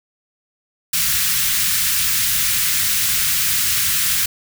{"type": "band-stop noise", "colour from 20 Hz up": "white", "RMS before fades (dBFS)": -18, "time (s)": [0.93, 4.26], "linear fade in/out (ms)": 5, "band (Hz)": [180, 1400], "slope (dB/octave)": 24, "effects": []}